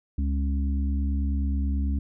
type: harmonic tone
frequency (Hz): 69.3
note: C#2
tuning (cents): 0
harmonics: 1 / 3 / 4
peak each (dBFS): -23 / -33 / -35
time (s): 0.18-1.99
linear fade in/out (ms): 5
effects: none